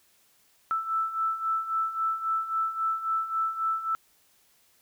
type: beating tone pair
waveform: sine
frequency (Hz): 1318.5 / 1322.2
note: E6 / E6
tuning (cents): 0 / +5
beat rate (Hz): 3.7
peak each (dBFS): -32 / -27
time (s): 0.71-3.95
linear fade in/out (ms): 0
effects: white hiss -64 dBFS RMS until 4.81 s